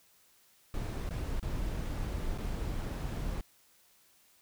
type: noise with dropouts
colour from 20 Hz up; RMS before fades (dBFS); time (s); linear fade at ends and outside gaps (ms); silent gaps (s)
brown; -35; 0.74-3.41; 2; 1.092-1.107 / 1.397-1.427 / 2.378-2.383
effects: white hiss -65 dBFS RMS until 4.41 s

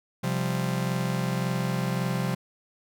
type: chord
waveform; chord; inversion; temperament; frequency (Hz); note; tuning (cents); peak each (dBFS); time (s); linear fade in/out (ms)
45% pulse; C suspended fourth; none; just; 130.81 / 174.42 / 196.22; C3 / F3 / G3; 0 / -2 / +2; -29 / -29 / -33; 0.23-2.35; 10
effects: none

